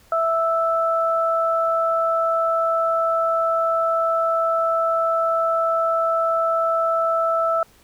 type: tone pair together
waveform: sine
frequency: 659.2 / 1318.5 Hz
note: E5 / E6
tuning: 0 / 0 cents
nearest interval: octave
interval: 1200 cents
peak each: -20 dBFS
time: 0.12-7.63 s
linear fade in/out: 2 ms
effects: pink hiss -54 dBFS RMS until 7.83 s